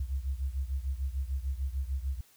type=beating tone pair; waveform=sine; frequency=64.8 / 71.5 Hz; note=C2 / D2; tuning=-16 / -46 cents; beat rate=6.7 Hz; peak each=-32 / -35 dBFS; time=0-2.21 s; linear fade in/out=5 ms; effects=white hiss -62 dBFS RMS until 2.36 s